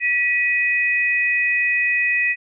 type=tone pair together; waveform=sine; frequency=1946.1 / 2506 Hz; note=B6 / D#7; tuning=-26 / +12 cents; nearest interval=major third; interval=438 cents; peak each=-19 dBFS; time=0-2.36 s; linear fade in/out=50 ms; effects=none